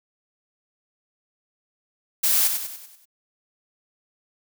blue noise with echo, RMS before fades -20 dBFS, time 2.23-2.48 s, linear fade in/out 10 ms, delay 96 ms, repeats 6, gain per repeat -6 dB, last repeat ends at 3.056 s, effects none

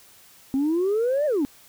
sine exponential two-way sweep, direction up then down, 261.6 to 617 to 261.6 Hz, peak -18 dBFS, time 0.54-1.45 s, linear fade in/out 0 ms, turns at 1.26 s, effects tanh soft clip ceiling -17 dBFS + white hiss -52 dBFS RMS until 1.68 s

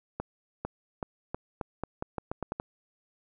accelerating click train, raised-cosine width 1 ms, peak -18 dBFS, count 12, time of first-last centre 0.2-2.599 s, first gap 450 ms, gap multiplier 0.84, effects none

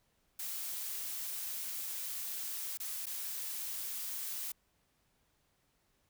blue noise with dropouts, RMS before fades -40 dBFS, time 0.39-4.52 s, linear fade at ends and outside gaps 5 ms, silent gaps 2.774-2.8 / 3.058-3.066 s, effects pink hiss -75 dBFS RMS until 6.09 s

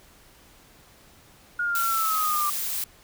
sine linear sweep, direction down, 1438 to 1174.7 Hz, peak -23 dBFS, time 1.59-2.5 s, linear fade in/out 5 ms
blue noise, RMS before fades -29 dBFS, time 1.75-2.84 s, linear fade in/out 2 ms
effects pink hiss -54 dBFS RMS until 3.03 s

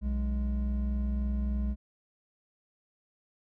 triangle tone pair together, 61.38 / 207.7 Hz, B1 / G#3, -10 / 0 cents, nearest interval octave + major sixth, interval 2110 cents, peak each -26 / -33 dBFS, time 0.01-1.76 s, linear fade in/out 50 ms, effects none

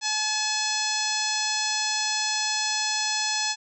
harmonic tone with a mistuned harmonic, 857 Hz, A5, 46 cents flat, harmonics 1 / 2 / 3 / 4 / 5 / 6 / 7 / 8 / 9, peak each -32 / -33 / -33 / -34 / -31 / -31 / -31 / -36 / -36 dBFS, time 0.01-3.56 s, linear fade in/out 50 ms, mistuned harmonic 5, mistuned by -24 cents, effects none

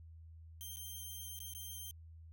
5% pulse tone with dropouts, 3152 Hz, G7, 9 cents sharp, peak -37 dBFS, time 0.61-1.91 s, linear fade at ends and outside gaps 0 ms, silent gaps 0.761-0.769 / 1.39-1.403 / 1.536-1.55 s, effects added 81 Hz sine -52 dBFS peak until 2.32 s

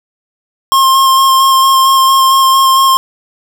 square tone with vibrato, 1067 Hz, C6, 34 cents sharp, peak -6 dBFS, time 0.72-2.97 s, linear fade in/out 0 ms, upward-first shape square, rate 4.4 Hz, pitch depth 12 cents each way, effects none

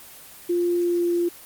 sine tone with pitch glide, 349.2 to 346.2 Hz, F4 to F4, 0 to -15 cents, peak -19 dBFS, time 0.49-1.29 s, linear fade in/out 10 ms, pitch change -15 cents, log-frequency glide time 0.78-1.11 s, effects white hiss -44 dBFS RMS until 1.45 s + Opus 24 kbps

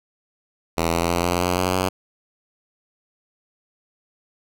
5% pulse tone with pitch steps, 83.2 / 84.75 / 86.33 / 87.94 / 89.58 / 91.26 / 92.96 Hz, E2 / E2 / F2 / F2 / F2 / F#2 / F#2, +17 / +49 / -19 / +13 / +44 / -23 / +9 cents, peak -8 dBFS, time 0.77-1.89 s, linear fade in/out 10 ms, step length 160 ms, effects none

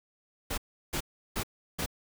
pink noise bursts, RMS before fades -32 dBFS, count 4, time 0.5-1.862 s, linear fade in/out 10 ms, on 78 ms, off 350 ms, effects none

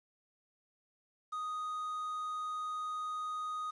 triangle tone with quantisation, 1245 Hz, D#6, 1 cent sharp, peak -34 dBFS, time 1.32-3.71 s, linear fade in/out 10 ms, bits 10, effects resampled to 22050 Hz

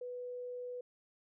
sine tone, 493.9 Hz, B4, in tune, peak -40 dBFS, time 0.01-0.81 s, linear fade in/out 5 ms, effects none

